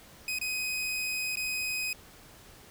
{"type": "tone with dropouts", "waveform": "sawtooth", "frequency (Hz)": 2511, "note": "D#7", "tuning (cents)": 15, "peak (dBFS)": -27, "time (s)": [0.28, 1.93], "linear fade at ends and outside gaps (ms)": 2, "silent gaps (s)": [[0.387, 0.413], [1.357, 1.37]], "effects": ["pink hiss -53 dBFS RMS until 2.7 s"]}